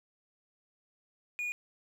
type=tone; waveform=triangle; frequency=2446 Hz; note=D#7; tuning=30 cents flat; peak=-31 dBFS; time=1.39-1.52 s; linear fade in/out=0 ms; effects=none